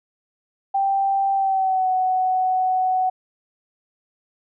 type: tone with pitch glide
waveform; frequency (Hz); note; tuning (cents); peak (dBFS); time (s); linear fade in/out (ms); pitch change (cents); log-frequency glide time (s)
sine; 784 to 744.7; G5 to F#5; 0 to +11; -17; 0.74-3.1; 10; -89; 1.34-1.89
effects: none